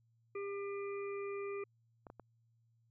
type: harmonic tone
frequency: 400.1 Hz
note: G4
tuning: 35 cents sharp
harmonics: 1 / 3 / 5 / 6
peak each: -39 / -49 / -56 / -52 dBFS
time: 0.35-1.64 s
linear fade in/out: 5 ms
type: clicks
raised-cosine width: 1 ms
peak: -36 dBFS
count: 3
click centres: 2.068 / 2.101 / 2.197 s
effects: added 115 Hz sine -70 dBFS peak until 2.9 s